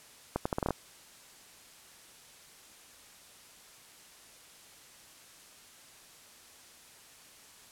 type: accelerating click train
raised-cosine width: 1 ms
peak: -15 dBFS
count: 8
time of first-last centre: 0.36-0.707 s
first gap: 95 ms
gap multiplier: 0.77
effects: white hiss -55 dBFS RMS until 7.71 s + low-pass 11000 Hz 12 dB/octave

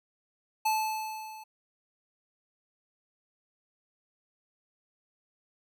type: tone with level ramp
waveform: square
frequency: 870 Hz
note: A5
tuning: 20 cents flat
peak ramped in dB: -24 to -45 dBFS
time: 0.65-1.44 s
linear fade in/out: 10 ms
effects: none

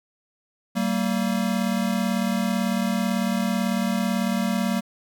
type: tone pair together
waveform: square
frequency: 191.95 / 230 Hz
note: G3 / A#3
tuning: -36 / -23 cents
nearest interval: minor third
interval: 313 cents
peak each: -25 dBFS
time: 0.75-4.81 s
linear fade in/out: 20 ms
effects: none

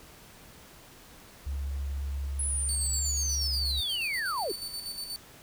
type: tone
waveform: sine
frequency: 69.3 Hz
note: C#2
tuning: in tune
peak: -30 dBFS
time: 1.46-3.81 s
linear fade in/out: 10 ms
type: linear sweep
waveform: sine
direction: down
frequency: 10320 to 329.2 Hz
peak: -29 dBFS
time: 2.39-4.52 s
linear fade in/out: 5 ms
type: tone with tremolo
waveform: sawtooth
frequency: 4524 Hz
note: C#8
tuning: 34 cents sharp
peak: -31 dBFS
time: 2.69-5.16 s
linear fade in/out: 0 ms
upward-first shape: square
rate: 8.3 Hz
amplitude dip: 50%
effects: pink hiss -52 dBFS RMS until 5.42 s

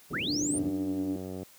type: low-pass noise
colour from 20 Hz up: white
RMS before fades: -37 dBFS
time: 0.1-0.71 s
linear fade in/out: 10 ms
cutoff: 380 Hz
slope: 24 dB/octave
type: linear sweep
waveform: sine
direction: up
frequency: 1116 to 9430 Hz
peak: -30 dBFS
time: 0.13-0.59 s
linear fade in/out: 10 ms
type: tone with pitch glide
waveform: sine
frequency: 293.7 to 289.3 Hz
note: D4 to D4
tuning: 0 to -26 cents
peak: -29 dBFS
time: 0.28-1.16 s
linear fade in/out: 2 ms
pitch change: -26 cents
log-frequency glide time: 0.8-0.92 s
type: click train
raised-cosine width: 2 ms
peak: -25 dBFS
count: 84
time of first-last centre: 0.54-1.431 s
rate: 93.2 Hz
effects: white hiss -56 dBFS RMS until 1.58 s + high-pass 100 Hz 12 dB/octave

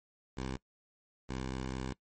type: tone pair in turn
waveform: 10% pulse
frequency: 65.41 / 64.92 Hz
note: C2 / C2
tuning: 0 / -13 cents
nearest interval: unison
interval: 13 cents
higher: first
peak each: -28 dBFS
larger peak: neither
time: 0.37-0.57 / 1.29-1.93 s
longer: second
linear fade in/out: 5 ms
effects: noise-tail reverb RT60 0.1 s tail -22 dB re dry + MP3 32 kbps

